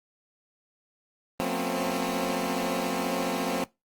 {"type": "tone cluster", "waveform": "15% pulse", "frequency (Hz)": [179.4, 225.8, 255.8, 270.2], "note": ["F3", "A3", "C4", "C#4"], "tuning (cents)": [47, 45, -39, -44], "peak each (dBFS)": -26, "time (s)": [1.4, 3.64], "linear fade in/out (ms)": 0, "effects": ["noise-tail reverb RT60 0.2 s tail -21 dB re dry", "Opus 24 kbps"]}